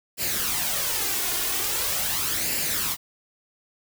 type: noise with flanger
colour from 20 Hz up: white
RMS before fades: -26 dBFS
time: 0.17-2.97 s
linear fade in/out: 50 ms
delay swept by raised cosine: 0.41 to 2.81 ms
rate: 0.42 Hz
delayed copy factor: +0.55
effects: none